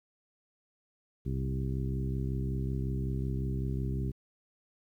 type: harmonic tone with a mistuned harmonic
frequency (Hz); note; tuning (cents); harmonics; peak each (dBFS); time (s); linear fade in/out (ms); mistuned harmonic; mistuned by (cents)
65.41; C2; 0; 1 / 2 / 3 / 4 / 5 / 6; -34 / -33 / -39 / -43 / -44 / -44; 1.25-4.12; 20; 1; -54
effects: 11-bit